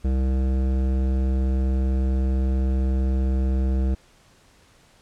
sine tone with hard clipping, 65.4 Hz, C2, in tune, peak -21 dBFS, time 0.04-3.95 s, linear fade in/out 10 ms, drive 14 dB, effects pink hiss -56 dBFS RMS until 5.01 s + low-pass 9000 Hz 12 dB/octave

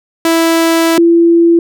sawtooth / sine tone pair in turn, 329.6 / 337.5 Hz, E4 / E4, 0 / +41 cents, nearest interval unison, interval 41 cents, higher second, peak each -4 dBFS, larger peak neither, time 0.25-0.98 / 0.98-1.59 s, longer first, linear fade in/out 2 ms, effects none

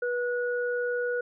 sine tone pair together, 487.2 / 1460 Hz, B4 / F#6, -24 / -24 cents, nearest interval octave + perfect fifth, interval 1900 cents, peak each -27 / -32 dBFS, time 0.02-1.21 s, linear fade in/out 5 ms, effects none

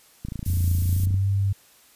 click train, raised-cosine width 5 ms, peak -19 dBFS, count 26, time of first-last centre 0.25-1.143 s, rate 28 Hz
violet noise, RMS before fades -35 dBFS, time 0.45-1.06 s, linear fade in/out 10 ms
sine tone with pitch glide, 87.31 to 98.57 Hz, F2 to G2, 0 to +10 cents, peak -19 dBFS, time 0.47-1.53 s, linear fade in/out 10 ms, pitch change +210 cents, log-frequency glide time 0.78-1.27 s
effects white hiss -55 dBFS RMS until 1.95 s + resampled to 32000 Hz

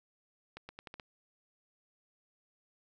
accelerating click train, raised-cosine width 0.3 ms, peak -29 dBFS, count 6, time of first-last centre 0.57-0.998 s, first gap 120 ms, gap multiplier 0.83, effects none

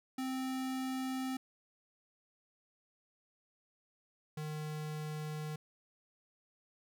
square tone pair in turn, 261 / 153.02 Hz, C4 / D#3, -4 / -29 cents, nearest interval major sixth, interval 925 cents, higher first, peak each -36 / -39 dBFS, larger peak first, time 0.18-1.37 / 4.37-5.56 s, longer neither, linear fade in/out 5 ms, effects none

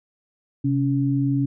sine tone pair together, 132.37 / 280 Hz, C3 / C#4, +20 / +18 cents, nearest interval octave + minor second, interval 1298 cents, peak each -21 dBFS, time 0.64-1.46 s, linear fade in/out 10 ms, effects none

